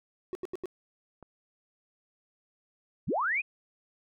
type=tone bursts; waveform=triangle; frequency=368.6 Hz; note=F#4; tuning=7 cents flat; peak=-30 dBFS; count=4; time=0.33-0.657 s; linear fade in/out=0 ms; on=21 ms; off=81 ms
type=click; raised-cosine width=1 ms; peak=-34 dBFS; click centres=1.227 s
type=linear sweep; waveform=sine; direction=up; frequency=58.5 to 2582 Hz; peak=-26 dBFS; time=3.07-3.42 s; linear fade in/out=20 ms
effects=none